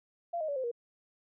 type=tone with pitch steps; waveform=sine; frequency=686 / 625.4 / 570.2 / 519.9 / 474 Hz; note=F5 / D#5 / C#5 / C5 / A#4; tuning=-31 / +9 / +49 / -11 / +29 cents; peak=-31 dBFS; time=0.33-0.715 s; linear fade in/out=10 ms; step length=77 ms; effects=none